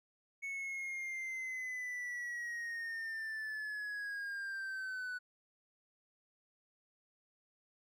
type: linear sweep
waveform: triangle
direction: down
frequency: 2214 to 1480 Hz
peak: -37 dBFS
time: 0.42-5.19 s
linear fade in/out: 20 ms
effects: none